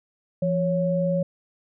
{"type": "tone pair together", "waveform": "sine", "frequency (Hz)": [171.33, 554.4], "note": ["F3", "C#5"], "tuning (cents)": [-33, 0], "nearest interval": "octave + minor sixth", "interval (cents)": 2033, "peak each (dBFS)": -23, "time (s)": [0.42, 1.23], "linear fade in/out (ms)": 5, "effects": []}